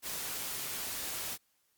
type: noise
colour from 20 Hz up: white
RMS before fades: -38 dBFS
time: 0.02-1.38 s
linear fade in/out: 50 ms
effects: white hiss -74 dBFS RMS until 1.77 s + Opus 48 kbps